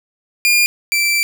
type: tone pair in turn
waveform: sawtooth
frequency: 2413 / 2338 Hz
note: D7 / D7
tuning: +46 / -8 cents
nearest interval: minor second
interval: 54 cents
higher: first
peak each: -7 / -10 dBFS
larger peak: first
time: 0.45-0.66 / 0.92-1.23 s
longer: second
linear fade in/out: 0 ms
effects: none